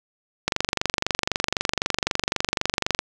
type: click train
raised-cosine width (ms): 0.2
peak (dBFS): -3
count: 61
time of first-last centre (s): 0.48-2.99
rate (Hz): 23.9
effects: none